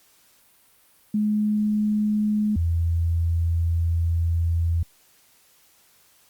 sine tone pair in turn, 211.2 / 83.81 Hz, G#3 / E2, +29 / +29 cents, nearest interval octave + major third, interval 1600 cents, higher first, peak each -19 dBFS, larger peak neither, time 1.14-2.56 / 2.56-4.83 s, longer second, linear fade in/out 5 ms, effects white hiss -58 dBFS RMS until 6.29 s + Opus 48 kbps

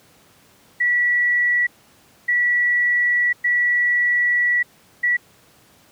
sine tone bursts at uneven times, 1945 Hz, B6, 27 cents flat, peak -15 dBFS, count 4, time 0.8-1.67 / 2.28-3.33 / 3.44-4.63 / 5.03-5.17 s, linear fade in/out 10 ms, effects pink hiss -53 dBFS RMS until 5.91 s + high-pass 100 Hz 12 dB/octave

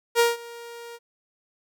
sawtooth tone with ADSR envelope, 470 Hz, A#4, 14 cents sharp, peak -11 dBFS, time 0.15-0.99 s, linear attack 46 ms, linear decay 170 ms, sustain -23 dB, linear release 42 ms, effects none

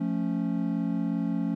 triangle chord, F augmented, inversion none, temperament equal, 174.61 / 220 / 277.2 Hz, F3 / A3 / C#4, 0 / 0 / 0 cents, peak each -28 dBFS, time 0-1.55 s, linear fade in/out 10 ms, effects none

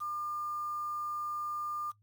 sine tone with quantisation, 1200 Hz, D6, 37 cents sharp, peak -34 dBFS, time 0-1.92 s, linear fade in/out 20 ms, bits 9, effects noise-tail reverb RT60 0.1 s tail -19 dB re dry + added 104 Hz sine -65 dBFS peak until 2.02 s

